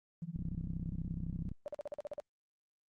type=tone with tremolo; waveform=sine; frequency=167.5 Hz; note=E3; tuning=28 cents sharp; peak=-36 dBFS; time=0.22-1.49 s; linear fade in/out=0 ms; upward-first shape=sine; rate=17 Hz; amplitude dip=95%
type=click train; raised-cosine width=5 ms; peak=-29 dBFS; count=38; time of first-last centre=0.36-1.516 s; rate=32 Hz
type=tone bursts; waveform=sine; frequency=587.3 Hz; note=D5; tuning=in tune; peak=-37 dBFS; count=9; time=1.66-2.2 s; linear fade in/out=0 ms; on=20 ms; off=45 ms
effects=Opus 32 kbps